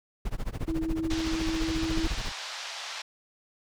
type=noise with tremolo; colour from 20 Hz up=brown; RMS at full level=-29 dBFS; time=0.25-2.32 s; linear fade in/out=5 ms; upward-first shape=sine; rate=14 Hz; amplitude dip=95%
type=tone with vibrato; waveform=sine; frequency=322.6 Hz; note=E4; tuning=37 cents flat; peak=-28 dBFS; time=0.68-2.07 s; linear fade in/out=0 ms; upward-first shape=sine; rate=6.2 Hz; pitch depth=11 cents each way
type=band-pass noise; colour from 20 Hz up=white; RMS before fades=-38 dBFS; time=1.1-3.02 s; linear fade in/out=5 ms; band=630 to 5400 Hz; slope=24 dB/octave
effects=none